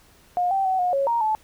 sine tone with pitch steps, 714 / 777 / 754 / 720 / 551 / 935 / 867 Hz, F5 / G5 / F#5 / F#5 / C#5 / A#5 / A5, +38 / -16 / +32 / -47 / -11 / +5 / -26 cents, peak -19 dBFS, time 0.37-1.35 s, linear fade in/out 0 ms, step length 140 ms, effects pink hiss -55 dBFS RMS until 1.43 s

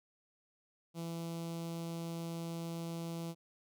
sawtooth tone with notch filter, 167 Hz, E3, 23 cents sharp, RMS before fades -41 dBFS, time 0.94-3.35 s, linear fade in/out 50 ms, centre 1700 Hz, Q 0.95, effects none

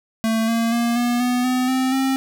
square tone with pitch steps, 223.7 / 229.3 / 235.1 / 241 / 247.1 / 253.3 / 259.6 / 266.2 Hz, A3 / A#3 / A#3 / B3 / B3 / B3 / C4 / C4, +29 / -28 / +15 / -42 / +1 / +44 / -13 / +30 cents, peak -18 dBFS, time 0.24-2.16 s, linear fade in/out 0 ms, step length 240 ms, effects none

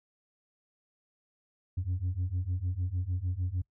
sine beating tone pair, 87.31 / 93.91 Hz, F2 / F#2, 0 / +26 cents, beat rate 6.6 Hz, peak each -31 / -30 dBFS, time 1.77-3.62 s, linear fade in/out 10 ms, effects noise-tail reverb RT60 0.1 s tail -24 dB re dry + tanh soft clip ceiling -26 dBFS

